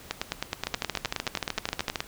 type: two click trains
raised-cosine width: 0.2 ms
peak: -10 / -10 dBFS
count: 19 / 18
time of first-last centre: 0.11-2.005 / 0.67-1.958 s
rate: 9.5 / 13.2 Hz
effects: pink hiss -48 dBFS RMS until 2.07 s